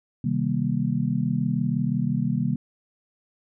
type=chord; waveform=sine; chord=C minor seventh; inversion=none; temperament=just; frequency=130.81 / 156.98 / 196.22 / 235.5 Hz; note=C3 / Eb3 / G3 / Bb3; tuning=0 / +16 / +2 / +18 cents; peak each=-27 dBFS; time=0.24-2.56 s; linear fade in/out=5 ms; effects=none